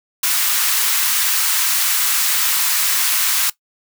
white high-pass noise, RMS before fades -17 dBFS, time 0.23-3.5 s, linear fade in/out 5 ms, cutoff 1000 Hz, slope 24 dB/octave, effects noise-tail reverb RT60 0.1 s tail -18 dB re dry

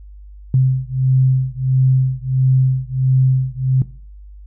sine beating tone pair, 130 / 131.5 Hz, C3 / C3, -11 / +9 cents, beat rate 1.5 Hz, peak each -15 dBFS, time 0.54-3.82 s, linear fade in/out 2 ms, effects noise-tail reverb RT60 0.4 s tail -17 dB re dry + added 50 Hz sine -35 dBFS peak until 4.46 s

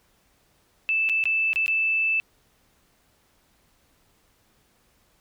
sine tone with dropouts, 2637 Hz, E7, in tune, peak -20 dBFS, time 0.89-2.2 s, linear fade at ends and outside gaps 0 ms, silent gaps 1.09-1.096 / 1.239-1.255 / 1.532-1.559 / 1.662-1.68 s, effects pink hiss -64 dBFS RMS until 5.2 s

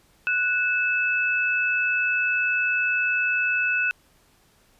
sine tone pair together, 1480 / 2610 Hz, F#6 / E7, 0 / -18 cents, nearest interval minor seventh, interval 982 cents, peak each -23 dBFS, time 0.27-3.91 s, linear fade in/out 0 ms, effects pink hiss -60 dBFS RMS until 4.79 s + resampled to 32000 Hz

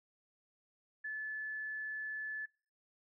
sine tone, 1732 Hz, A6, 28 cents flat, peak -38 dBFS, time 1.04-2.46 s, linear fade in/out 10 ms, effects noise-tail reverb RT60 0.5 s tail -25 dB re dry

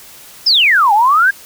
sine exponential two-way sweep, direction down then up, 5400 to 795 to 1654 Hz, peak -7 dBFS, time 0.46-1.31 s, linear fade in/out 10 ms, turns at 0.93 s, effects white hiss -38 dBFS RMS until 1.45 s

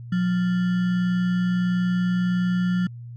sine tone with sample-and-hold, 180.5 Hz, F#3, 43 cents flat, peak -19 dBFS, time 0.12-2.87 s, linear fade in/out 5 ms, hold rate 1575 Hz, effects added 119 Hz sine -35 dBFS peak until 3.16 s + low-pass 3000 Hz 12 dB/octave

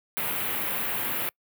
white band-stop noise, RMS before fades -29 dBFS, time 0.17-1.29 s, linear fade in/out 0 ms, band 3000 to 12000 Hz, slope 24 dB/octave, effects noise-tail reverb RT60 0.1 s tail -26 dB re dry + high-pass 100 Hz 12 dB/octave

